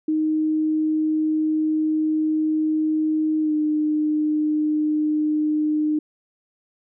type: tone with pitch glide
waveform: sine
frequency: 311.1 to 304.5 Hz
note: D#4 to D#4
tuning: 0 to -37 cents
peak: -18 dBFS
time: 0.08-5.99 s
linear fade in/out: 5 ms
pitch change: -37 cents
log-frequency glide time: 3.41-3.53 s
effects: none